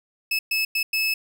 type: tone bursts at uneven times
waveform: 30% pulse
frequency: 2600 Hz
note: E7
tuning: 24 cents flat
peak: -18 dBFS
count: 4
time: 0.31-0.39 / 0.51-0.65 / 0.75-0.83 / 0.93-1.14 s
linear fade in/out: 5 ms
effects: none